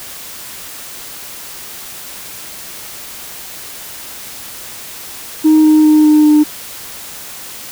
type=tone with pitch steps; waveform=sine; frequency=311.1 / 308.6 / 306.1 / 303.6 / 301.2 Hz; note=D#4 / D#4 / D#4 / D#4 / D4; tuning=0 / -14 / -28 / -42 / +44 cents; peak=-3 dBFS; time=5.44-6.44 s; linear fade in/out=20 ms; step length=200 ms; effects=tanh soft clip ceiling -3 dBFS + white hiss -30 dBFS RMS until 7.71 s